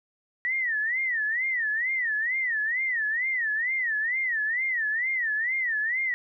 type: tone with vibrato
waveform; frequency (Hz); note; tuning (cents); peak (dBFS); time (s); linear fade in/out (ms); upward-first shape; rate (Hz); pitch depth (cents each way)
sine; 1900; A#6; +33; -24; 0.45-6.14; 0; sine; 2.2; 190
effects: none